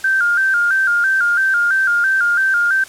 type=tone with vibrato; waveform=sine; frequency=1483 Hz; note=F#6; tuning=4 cents sharp; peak=-12 dBFS; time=0.04-2.84 s; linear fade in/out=5 ms; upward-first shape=square; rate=3 Hz; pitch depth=85 cents each way; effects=white hiss -38 dBFS RMS until 2.88 s + low-pass 10000 Hz 12 dB/octave